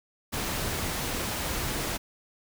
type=noise; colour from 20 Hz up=pink; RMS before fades=-31 dBFS; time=0.32-1.98 s; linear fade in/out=20 ms; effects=none